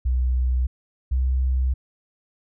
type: tone pair in turn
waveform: sine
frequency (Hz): 62.8 / 64.45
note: B1 / C2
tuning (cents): +30 / -26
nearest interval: unison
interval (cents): 44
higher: second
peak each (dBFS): -18 / -18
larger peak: neither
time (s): 0.05-0.67 / 1.11-1.74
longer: second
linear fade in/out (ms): 10
effects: none